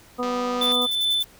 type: harmonic tone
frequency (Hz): 246.9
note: B3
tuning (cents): 0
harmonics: 1 / 2 / 3 / 4 / 5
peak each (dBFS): -28 / -27 / -33 / -36 / -29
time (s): 0.18-0.87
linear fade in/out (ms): 20
type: click train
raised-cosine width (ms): 0.2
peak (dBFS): -19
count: 96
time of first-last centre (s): 0.23-0.72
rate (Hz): 194
type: tone with tremolo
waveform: triangle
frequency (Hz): 3520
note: A7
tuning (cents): 0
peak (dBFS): -17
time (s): 0.61-1.23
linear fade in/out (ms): 5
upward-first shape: triangle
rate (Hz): 2.5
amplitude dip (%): 40
type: noise bursts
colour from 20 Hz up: violet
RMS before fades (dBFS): -35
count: 7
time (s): 0.62-1.244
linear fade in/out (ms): 2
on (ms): 42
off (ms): 55
effects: pink hiss -51 dBFS RMS until 1.39 s